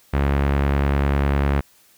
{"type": "tone with low-pass filter", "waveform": "sawtooth", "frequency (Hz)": 70.1, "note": "C#2", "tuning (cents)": 20, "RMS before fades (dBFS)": -19, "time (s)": [0.13, 1.61], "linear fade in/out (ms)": 10, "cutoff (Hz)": 2100, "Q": 1.1, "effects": ["white hiss -55 dBFS RMS until 1.97 s"]}